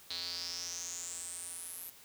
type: tone with band-pass filter sweep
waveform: square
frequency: 87.1 Hz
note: F2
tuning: 4 cents flat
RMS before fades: -42 dBFS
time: 0.1-1.9 s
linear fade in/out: 5 ms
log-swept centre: 4100 to 12000 Hz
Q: 8.2
effects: white hiss -57 dBFS RMS until 2.04 s